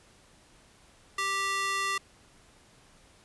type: tone with high-pass filter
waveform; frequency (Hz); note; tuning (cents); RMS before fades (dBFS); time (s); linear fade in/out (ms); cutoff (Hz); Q
square; 392; G4; 0; -30; 1.18-1.98; 5; 1400; 1.5
effects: pink hiss -59 dBFS RMS until 3.24 s + resampled to 24000 Hz